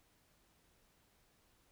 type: silence
effects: pink hiss -72 dBFS RMS until 1.71 s